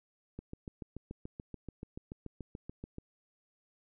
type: click train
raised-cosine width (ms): 3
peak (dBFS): -29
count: 19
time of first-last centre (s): 0.39-2.984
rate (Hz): 6.94
effects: none